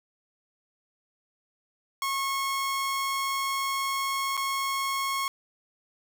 sawtooth tone with dropouts, 1091 Hz, C#6, 28 cents flat, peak -23 dBFS, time 2.02-5.28 s, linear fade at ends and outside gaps 1 ms, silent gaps 4.369-4.375 s, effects none

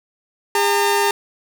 sawtooth tone pair together, 404.5 / 909 Hz, G#4 / A#5, -46 / -44 cents, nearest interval octave + major second, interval 1402 cents, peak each -14 dBFS, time 0.55-1.11 s, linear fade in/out 2 ms, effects none

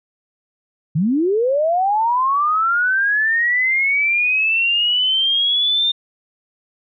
sine linear sweep, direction up, 140.6 to 3639 Hz, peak -14 dBFS, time 0.95-5.92 s, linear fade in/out 10 ms, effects none

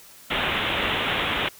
white low-pass noise, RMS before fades -25 dBFS, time 0.3-1.49 s, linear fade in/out 10 ms, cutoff 3600 Hz, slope 96 dB/octave, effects white hiss -48 dBFS RMS until 1.59 s

